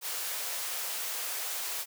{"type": "high-pass noise", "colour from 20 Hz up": "white", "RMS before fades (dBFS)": -35, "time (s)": [0.01, 1.86], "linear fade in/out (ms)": 50, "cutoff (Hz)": 450, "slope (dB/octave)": 24, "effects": []}